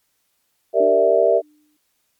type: chord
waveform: sine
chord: E half-diminished seventh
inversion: first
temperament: equal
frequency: 392 / 466.2 / 587.3 / 659.3 Hz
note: G4 / Bb4 / D5 / E5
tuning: 0 / 0 / 0 / 0 cents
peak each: -20 / -18 / -18 / -16 dBFS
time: 0.73-1.42 s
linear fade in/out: 50 ms
type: tone with exponential decay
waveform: sine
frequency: 300 Hz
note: D4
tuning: 37 cents sharp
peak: -23 dBFS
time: 0.8-1.77 s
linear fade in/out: 5 ms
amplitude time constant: 210 ms
effects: white hiss -68 dBFS RMS until 2.19 s + MP3 96 kbps